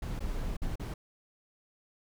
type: noise with dropouts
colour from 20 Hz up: brown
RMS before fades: -34 dBFS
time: 0.02-0.94 s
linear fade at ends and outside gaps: 5 ms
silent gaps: 0.194-0.204 / 0.568-0.618 / 0.757-0.796 s
effects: none